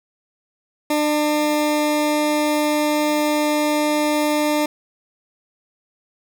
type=tone; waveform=20% pulse; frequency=299.8 Hz; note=D4; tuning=36 cents sharp; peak=-12 dBFS; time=0.9-4.66 s; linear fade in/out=5 ms; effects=none